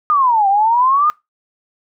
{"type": "exponential two-way sweep", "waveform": "sine", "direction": "down then up", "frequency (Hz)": [1240, 773, 1240], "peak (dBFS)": -10, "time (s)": [0.1, 1.1], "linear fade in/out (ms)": 0, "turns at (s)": 0.48, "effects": ["noise-tail reverb RT60 0.2 s tail -22 dB re dry"]}